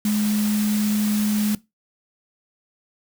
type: tone in noise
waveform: sine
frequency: 210.4 Hz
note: G#3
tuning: 23 cents sharp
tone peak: -18 dBFS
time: 0.05-1.55 s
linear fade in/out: 2 ms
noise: white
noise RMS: -31 dBFS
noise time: 0.05-1.55 s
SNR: +10 dB
effects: noise-tail reverb RT60 0.2 s tail -19 dB re dry